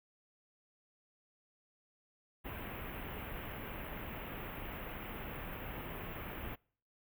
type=band-stop noise; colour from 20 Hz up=pink; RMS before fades=-44 dBFS; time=2.44-6.56 s; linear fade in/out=20 ms; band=3000 to 13000 Hz; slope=48 dB/octave; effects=noise-tail reverb RT60 0.5 s tail -26 dB re dry